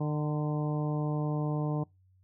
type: harmonic tone with a mistuned harmonic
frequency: 150.4 Hz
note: D3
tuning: 42 cents sharp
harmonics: 1 / 2 / 3 / 4 / 5 / 6 / 7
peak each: -29 / -35 / -39 / -41 / -43 / -45 / -46 dBFS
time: 0-1.84 s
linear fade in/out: 10 ms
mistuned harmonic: 7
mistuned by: -34 cents
effects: noise-tail reverb RT60 0.2 s tail -24 dB re dry + added 93 Hz sine -61 dBFS peak until 2.23 s